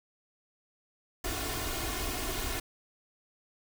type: noise with comb filter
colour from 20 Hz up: pink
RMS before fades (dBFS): -34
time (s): 1.24-2.6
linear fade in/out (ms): 5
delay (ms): 2.8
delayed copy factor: +0.85
effects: none